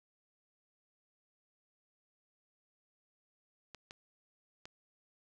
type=clicks; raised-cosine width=0.2 ms; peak=-30 dBFS; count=3; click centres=3.747 / 3.909 / 4.655 s; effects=none